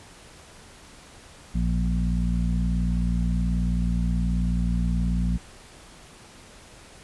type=harmonic tone with a mistuned harmonic; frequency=58.7 Hz; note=A#1; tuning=13 cents sharp; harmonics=1 / 2 / 3 / 4; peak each=-23 / -32 / -26 / -33 dBFS; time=1.54-5.38 s; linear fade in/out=20 ms; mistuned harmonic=1; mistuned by=-37 cents; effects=pink hiss -48 dBFS RMS until 7.03 s + resampled to 24000 Hz